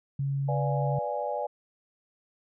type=tone with pitch glide; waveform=sine; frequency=138.59 to 139.55 Hz; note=C#3 to C#3; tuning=0 to +12 cents; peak=-26 dBFS; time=0.19-0.99 s; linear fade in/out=5 ms; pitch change=+12 cents; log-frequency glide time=0.45-0.6 s
type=chord; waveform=sine; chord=B diminished seventh; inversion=none; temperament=equal; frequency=493.9 / 587.3 / 698.5 / 830.6 Hz; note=B4 / D5 / F5 / Ab5; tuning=0 / 0 / 0 / 0 cents; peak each=-35 / -32 / -37 / -33 dBFS; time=0.48-1.47 s; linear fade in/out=10 ms
effects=none